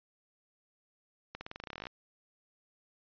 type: accelerating click train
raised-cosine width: 0.3 ms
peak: -25 dBFS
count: 17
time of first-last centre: 1.35-1.869 s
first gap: 60 ms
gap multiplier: 0.91
effects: resampled to 11025 Hz